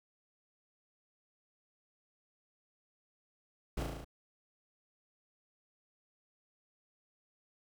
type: noise with echo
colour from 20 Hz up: brown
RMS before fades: -35 dBFS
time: 3.77-3.83 s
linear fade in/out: 5 ms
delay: 36 ms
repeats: 6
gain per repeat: -2 dB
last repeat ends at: 4.046 s
effects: none